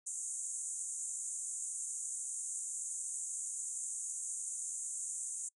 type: band-pass noise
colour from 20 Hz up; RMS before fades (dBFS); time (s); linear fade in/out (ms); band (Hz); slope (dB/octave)
pink; -41; 0.06-5.49; 10; 6600 to 9500; 96
effects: noise-tail reverb RT60 0.1 s tail -25 dB re dry